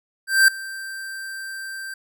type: tone with ADSR envelope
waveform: square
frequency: 1568 Hz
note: G6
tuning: in tune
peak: -10 dBFS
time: 0.27-1.94 s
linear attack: 210 ms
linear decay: 4 ms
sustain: -21 dB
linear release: 4 ms
effects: none